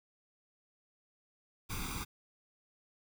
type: noise with comb filter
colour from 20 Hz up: pink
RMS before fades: -39 dBFS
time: 1.69-2.05 s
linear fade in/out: 20 ms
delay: 0.83 ms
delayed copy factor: +1
effects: none